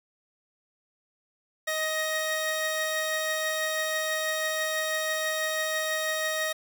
sawtooth tone pair together, 627.7 / 1877 Hz, D#5 / A#6, +15 / +11 cents, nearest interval octave + perfect fifth, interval 1896 cents, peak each -26 dBFS, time 1.67-6.53 s, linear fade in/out 10 ms, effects none

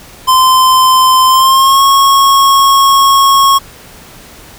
square tone with pitch glide, 1034 to 1095.5 Hz, C6 to C#6, -21 to -21 cents, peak -5 dBFS, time 0.27-3.59 s, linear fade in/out 20 ms, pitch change +100 cents, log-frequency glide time 1.27-1.82 s, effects pink hiss -35 dBFS RMS until 4.58 s

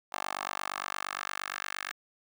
10% pulse tone with high-pass filter sweep, 48.63 Hz, G1, 13 cents flat, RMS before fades -37 dBFS, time 0.12-1.92 s, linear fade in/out 10 ms, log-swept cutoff 890 to 1600 Hz, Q 2.1, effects none

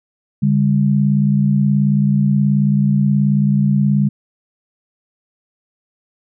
sine tone pair together, 142.88 / 201.5 Hz, D3 / G3, -47 / +48 cents, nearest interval tritone, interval 595 cents, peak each -14 dBFS, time 0.42-4.09 s, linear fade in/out 10 ms, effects none

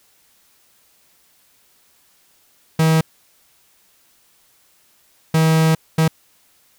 45% pulse tone bursts at uneven times, 160 Hz, D#3, 49 cents sharp, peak -12 dBFS, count 3, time 2.79-3.01 / 5.34-5.75 / 5.98-6.08 s, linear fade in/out 5 ms, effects white hiss -57 dBFS RMS until 6.78 s

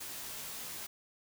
white noise with comb filter, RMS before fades -43 dBFS, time 0-0.87 s, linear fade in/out 10 ms, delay 15 ms, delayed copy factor -0.55, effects none

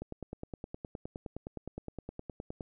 click train, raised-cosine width 2 ms, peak -26 dBFS, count 26, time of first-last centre 0.02-2.608 s, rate 9.66 Hz, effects none

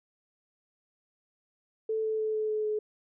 sine tone with pitch steps, 440 / 437.2 / 434.4 / 431.7 / 429 / 426.2 Hz, A4 / A4 / A4 / A4 / A4 / G#4, 0 / -11 / -22 / -33 / -44 / +45 cents, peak -27 dBFS, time 1.89-2.79 s, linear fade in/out 5 ms, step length 150 ms, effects none

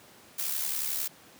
blue noise with amplitude modulation, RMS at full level -29 dBFS, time 0.38-1.08 s, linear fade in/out 10 ms, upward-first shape sine, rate 71.1 Hz, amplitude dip 55%, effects pink hiss -54 dBFS RMS until 1.39 s + high-pass 150 Hz 12 dB/octave

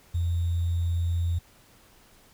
sine tone with sample-and-hold, 85.6 Hz, F2, 34 cents flat, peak -23 dBFS, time 0.14-1.39 s, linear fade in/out 10 ms, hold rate 3675 Hz, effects pink hiss -57 dBFS RMS until 2.33 s

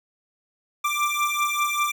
25% pulse beating tone pair, 1177 / 1182.1 Hz, D6 / D6, +3 / +11 cents, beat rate 5.1 Hz, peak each -21 dBFS, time 0.84-1.92 s, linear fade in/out 10 ms, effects none

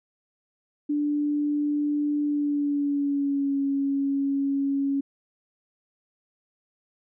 sine tone with pitch glide, 293.7 to 277.2 Hz, D4 to C#4, 0 to 0 cents, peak -22 dBFS, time 0.89-5.01 s, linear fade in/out 10 ms, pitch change -100 cents, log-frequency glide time 2.23-3.59 s, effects none

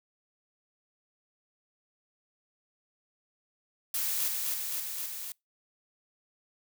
blue noise with echo, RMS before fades -31 dBFS, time 3.94-4.28 s, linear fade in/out 2 ms, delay 260 ms, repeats 4, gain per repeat -2 dB, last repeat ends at 5.32 s, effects noise-tail reverb RT60 0.2 s tail -26 dB re dry

